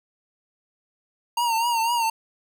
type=tone with vibrato; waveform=square; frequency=928 Hz; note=A#5; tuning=8 cents flat; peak=-21 dBFS; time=1.37-2.1 s; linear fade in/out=5 ms; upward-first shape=triangle; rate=4 Hz; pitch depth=77 cents each way; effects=none